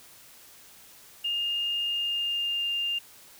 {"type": "tone with pitch glide", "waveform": "sine", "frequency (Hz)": [2825, 2802], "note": ["F7", "F7"], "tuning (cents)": [19, 5], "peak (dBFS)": -26, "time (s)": [1.24, 2.99], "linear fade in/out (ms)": 10, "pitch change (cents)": -14, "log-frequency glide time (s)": [1.9, 2.69], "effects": ["white hiss -52 dBFS RMS until 3.39 s"]}